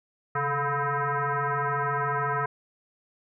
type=tone with frequency modulation; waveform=sine; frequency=150 Hz; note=D3; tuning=37 cents sharp; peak=-24 dBFS; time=0.35-2.46 s; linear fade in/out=5 ms; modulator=286 Hz; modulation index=5.3; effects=none